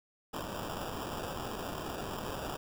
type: noise with sample-and-hold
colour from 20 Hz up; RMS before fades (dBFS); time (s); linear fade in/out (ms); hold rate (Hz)
white; -39; 0.33-2.57; 10; 2100
effects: none